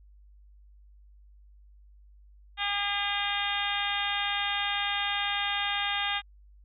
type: harmonic tone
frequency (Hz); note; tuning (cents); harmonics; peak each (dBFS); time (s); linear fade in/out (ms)
404.9; G#4; -44; 2 / 3 / 4 / 5 / 6 / 7 / 8 / 9; -34 / -37 / -35 / -35 / -37 / -37 / -35 / -35; 2.57-6.22; 50
effects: added 50 Hz sine -52 dBFS peak until 6.64 s